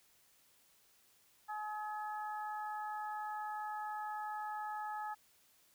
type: harmonic tone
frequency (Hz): 424.3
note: G#4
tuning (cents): +37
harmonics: 2 / 3 / 4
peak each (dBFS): -40 / -46 / -49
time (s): 1.48-5.15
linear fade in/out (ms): 20
effects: white hiss -69 dBFS RMS until 5.74 s